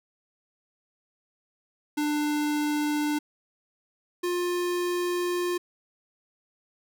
square tone pair in turn, 297.5 / 353.8 Hz, D4 / F4, +22 / +23 cents, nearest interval minor third, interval 301 cents, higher second, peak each -25 / -26 dBFS, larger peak first, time 1.97-3.19 / 4.23-5.58 s, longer second, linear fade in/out 10 ms, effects none

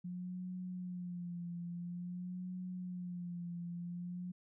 sine tone with vibrato, 177.6 Hz, F3, 29 cents sharp, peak -40 dBFS, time 0.04-4.32 s, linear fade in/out 10 ms, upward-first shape sine, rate 0.49 Hz, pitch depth 49 cents each way, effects none

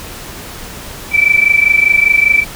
sine tone pair together, 2310 / 2335 Hz, D7 / D7, -29 / -11 cents, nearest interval unison, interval 18 cents, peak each -10 dBFS, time 1.11-2.45 s, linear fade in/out 50 ms, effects pink hiss -29 dBFS RMS until 2.55 s

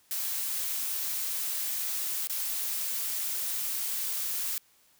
blue noise with dropouts, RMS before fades -32 dBFS, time 0.11-4.58 s, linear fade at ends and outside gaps 1 ms, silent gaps 2.272-2.297 s, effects white hiss -64 dBFS RMS until 4.99 s

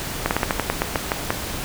slowing click train, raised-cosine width 0.5 ms, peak -3 dBFS, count 11, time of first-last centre 0.26-1.305 s, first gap 49 ms, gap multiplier 1.16, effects pink hiss -29 dBFS RMS until 1.64 s

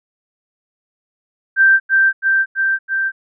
sine tone with echo, 1568 Hz, G6, in tune, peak -7 dBFS, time 1.56-1.8 s, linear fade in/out 50 ms, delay 330 ms, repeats 4, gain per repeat -2 dB, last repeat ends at 3.12 s, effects none

